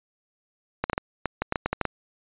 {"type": "clicks", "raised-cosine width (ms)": 0.5, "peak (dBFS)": -9, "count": 12, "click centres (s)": [0.84, 0.898, 0.932, 0.979, 1.257, 1.42, 1.524, 1.558, 1.66, 1.73, 1.813, 1.853], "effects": ["resampled to 8000 Hz"]}